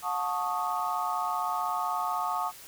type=chord; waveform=sine; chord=D# half-diminished seventh; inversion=first; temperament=equal with one note detuned; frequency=721 / 880 / 1108.7 / 1244.5 Hz; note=F#5 / A5 / C#6 / D#6; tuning=-45 / 0 / 0 / 0 cents; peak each=-33 dBFS; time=0.02-2.52 s; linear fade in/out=50 ms; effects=white hiss -48 dBFS RMS until 2.67 s